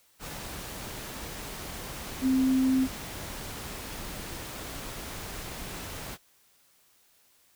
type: tone in noise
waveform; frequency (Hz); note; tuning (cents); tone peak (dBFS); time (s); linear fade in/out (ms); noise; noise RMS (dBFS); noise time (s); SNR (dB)
sine; 261.6; C4; 0; -21; 2.21-2.88; 50; pink; -39; 0.19-6.18; +15
effects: white hiss -64 dBFS RMS until 7.55 s